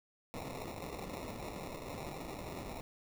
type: noise with sample-and-hold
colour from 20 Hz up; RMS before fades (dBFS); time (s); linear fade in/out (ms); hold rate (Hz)
blue; -44; 0.34-2.81; 0; 1575
effects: none